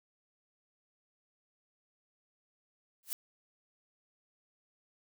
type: noise with exponential growth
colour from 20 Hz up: blue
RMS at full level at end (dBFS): -32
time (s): 3.03-3.13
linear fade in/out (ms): 0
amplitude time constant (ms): 20
effects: none